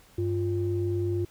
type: tone pair together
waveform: sine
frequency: 98.3 / 349.2 Hz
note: G2 / F4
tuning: +5 / 0 cents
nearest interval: octave + minor seventh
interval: 2195 cents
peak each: -27 dBFS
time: 0.18-1.25 s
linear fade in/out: 5 ms
effects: tanh soft clip ceiling -17 dBFS + pink hiss -57 dBFS RMS until 1.3 s